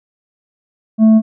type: tone with tanh clipping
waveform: triangle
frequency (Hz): 220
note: A3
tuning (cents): 0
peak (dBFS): -6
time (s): 0.98-1.22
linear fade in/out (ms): 50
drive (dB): 9
effects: none